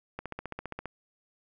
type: click train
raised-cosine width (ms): 0.5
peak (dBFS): -21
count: 11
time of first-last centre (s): 0.19-0.857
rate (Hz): 15
effects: none